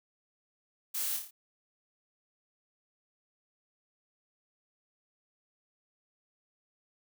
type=noise with echo; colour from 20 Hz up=blue; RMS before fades=-35 dBFS; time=0.94-1.17 s; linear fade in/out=10 ms; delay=28 ms; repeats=5; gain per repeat=-4 dB; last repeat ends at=1.31 s; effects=none